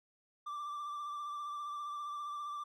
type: tone with vibrato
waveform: triangle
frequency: 1174.7 Hz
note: D6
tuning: in tune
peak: -37 dBFS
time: 0.46-2.64 s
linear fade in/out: 10 ms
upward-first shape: triangle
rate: 15 Hz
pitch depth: 34 cents each way
effects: none